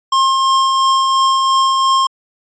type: tone with tremolo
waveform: square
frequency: 1066 Hz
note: C6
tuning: 32 cents sharp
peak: -10 dBFS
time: 0.12-2.07 s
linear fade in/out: 5 ms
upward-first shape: triangle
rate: 2.9 Hz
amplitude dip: 30%
effects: resampled to 16000 Hz